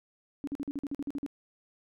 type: tone bursts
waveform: sine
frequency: 282.8 Hz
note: C#4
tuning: 35 cents sharp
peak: -31 dBFS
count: 11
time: 0.44-1.263 s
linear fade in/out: 0 ms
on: 33 ms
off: 46 ms
effects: none